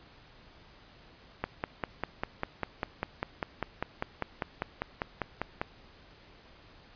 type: click train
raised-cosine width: 0.5 ms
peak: -15 dBFS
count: 22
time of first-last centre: 1.44-5.615 s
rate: 5.03 Hz
effects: pink hiss -56 dBFS RMS until 6.95 s + resampled to 11025 Hz